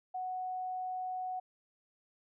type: tone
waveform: sine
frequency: 740 Hz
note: F#5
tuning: in tune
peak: -35 dBFS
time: 0.14-1.4 s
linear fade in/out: 10 ms
effects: none